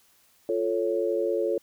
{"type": "chord", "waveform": "sine", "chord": "F augmented", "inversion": "none", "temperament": "equal", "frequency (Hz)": [349.2, 440, 554.4], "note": ["F4", "A4", "C#5"], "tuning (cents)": [0, 0, 0], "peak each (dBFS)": [-28, -27, -28], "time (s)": [0.49, 1.58], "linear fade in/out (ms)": 2, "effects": ["white hiss -62 dBFS RMS until 1.62 s"]}